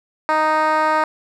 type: tone with band-pass filter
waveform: 10% pulse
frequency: 310.6 Hz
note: D#4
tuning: 3 cents flat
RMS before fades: -17 dBFS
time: 0.29-1.04 s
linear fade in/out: 0 ms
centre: 970 Hz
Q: 1.4
effects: none